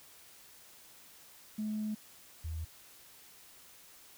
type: tone pair in turn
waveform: sine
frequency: 213.8 / 80.53 Hz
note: A3 / E2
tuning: -49 / -40 cents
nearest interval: octave + perfect fourth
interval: 1691 cents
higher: first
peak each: -32 / -35 dBFS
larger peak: first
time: 1.58-1.95 / 2.44-2.65 s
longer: first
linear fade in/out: 10 ms
effects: tanh soft clip ceiling -29 dBFS + white hiss -57 dBFS RMS until 4.17 s